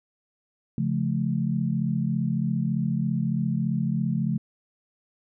sine chord, Db augmented, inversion none, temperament just, 138.59 / 173.24 / 216.5 Hz, Db3 / F3 / A3, 0 / -14 / -28 cents, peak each -27 dBFS, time 0.78-4.38 s, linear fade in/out 2 ms, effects none

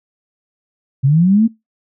sine linear sweep, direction up, 128.3 to 233.4 Hz, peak -8 dBFS, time 1.03-1.48 s, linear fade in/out 20 ms, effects noise-tail reverb RT60 0.2 s tail -23 dB re dry

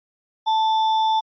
sine tone with sample-and-hold, 880 Hz, A5, in tune, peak -16 dBFS, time 0.46-1.21 s, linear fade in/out 20 ms, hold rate 4410 Hz, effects resampled to 11025 Hz

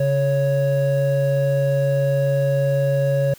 triangle tone pair together, 139.16 / 554.4 Hz, C#3 / C#5, +7 / 0 cents, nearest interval 2 octaves, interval 2393 cents, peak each -17 dBFS, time 0-3.34 s, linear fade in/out 5 ms, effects white hiss -47 dBFS RMS until 3.38 s

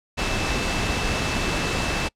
sine tone in noise, 2637 Hz, E7, in tune, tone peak -32 dBFS, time 0.17-2.09 s, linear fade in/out 20 ms, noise pink, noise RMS -24 dBFS, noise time 0.17-2.09 s, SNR -11 dB, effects noise-tail reverb RT60 0.1 s tail -26 dB re dry + low-pass 6000 Hz 12 dB/octave

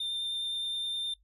triangle tone with vibrato, 3600 Hz, A7, 39 cents sharp, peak -30 dBFS, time 0-1.14 s, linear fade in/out 5 ms, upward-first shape square, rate 9.7 Hz, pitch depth 8 cents each way, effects noise-tail reverb RT60 0.1 s tail -19 dB re dry + added 50 Hz sine -63 dBFS peak until 1.23 s

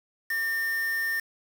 triangle tone with quantisation, 1810 Hz, A6, 48 cents sharp, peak -24 dBFS, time 0.3-1.2 s, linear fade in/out 5 ms, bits 6, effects none

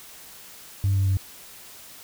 sine tone with pitch steps, 98 / 96.99 / 95.98 Hz, G2 / G2 / G2, 0 / -18 / -36 cents, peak -17 dBFS, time 0.84-1.17 s, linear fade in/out 0 ms, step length 110 ms, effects tanh soft clip ceiling -16 dBFS + white hiss -45 dBFS RMS until 2.03 s

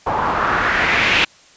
white noise with low-pass filter sweep, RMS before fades -17 dBFS, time 0.06-1.25 s, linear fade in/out 10 ms, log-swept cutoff 880 to 2800 Hz, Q 2.7, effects white hiss -48 dBFS RMS until 1.56 s + resampled to 16000 Hz

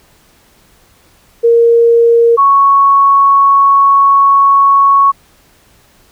sine tone pair in turn, 466.2 / 1108.8 Hz, A#4 / C#6, 0 / 0 cents, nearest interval octave + minor third, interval 1500 cents, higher second, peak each -4 dBFS, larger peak neither, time 1.43-2.37 / 2.37-5.12 s, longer second, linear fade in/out 20 ms, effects pink hiss -48 dBFS RMS until 6.11 s

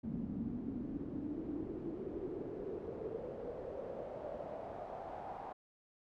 brown noise with band-pass filter sweep, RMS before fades -43 dBFS, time 0.03-5.53 s, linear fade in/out 10 ms, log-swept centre 220 to 800 Hz, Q 4.7, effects none

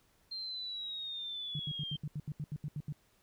sine linear sweep, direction down, 4186 to 3136 Hz, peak -38 dBFS, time 0.31-1.97 s, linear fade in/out 10 ms
sine tone bursts, 148.5 Hz, D3, 20 cents sharp, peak -35 dBFS, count 12, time 1.55-2.925 s, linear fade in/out 2 ms, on 44 ms, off 77 ms
effects pink hiss -70 dBFS RMS until 3.22 s

